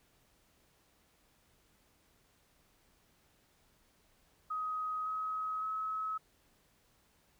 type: tone with pitch steps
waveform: sine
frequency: 1259 / 1272.2 / 1285.5 Hz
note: D#6 / D#6 / E6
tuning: +20 / +38 / -44 cents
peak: -34 dBFS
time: 4.5-6.18 s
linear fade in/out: 10 ms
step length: 560 ms
effects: pink hiss -70 dBFS RMS until 7.39 s